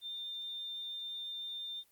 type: tone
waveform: sine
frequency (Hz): 3603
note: A7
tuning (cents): +40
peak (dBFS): -39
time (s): 0.01-1.84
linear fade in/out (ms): 50
effects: white hiss -69 dBFS RMS until 1.91 s + Opus 32 kbps